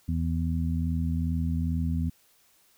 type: harmonic tone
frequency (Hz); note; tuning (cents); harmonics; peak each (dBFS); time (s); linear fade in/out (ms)
82.41; E2; 0; 1 / 2 / 3; -27 / -30 / -32; 0.08-2.1; 10
effects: white hiss -63 dBFS RMS until 2.77 s